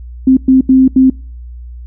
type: tone bursts at uneven times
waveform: sine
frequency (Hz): 261.6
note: C4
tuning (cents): 0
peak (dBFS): -3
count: 4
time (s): 0.27-0.37 / 0.48-0.61 / 0.69-0.88 / 0.96-1.1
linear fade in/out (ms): 5
effects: noise-tail reverb RT60 0.4 s tail -26 dB re dry + added 60 Hz sine -26 dBFS peak until 1.86 s